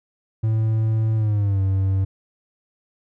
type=tone with pitch glide; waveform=triangle; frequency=110.5 to 96.2 Hz; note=A2 to G2; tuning=+8 to -32 cents; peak=-15 dBFS; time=0.43-2.05 s; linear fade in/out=10 ms; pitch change=-240 cents; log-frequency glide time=1.16-1.61 s; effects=none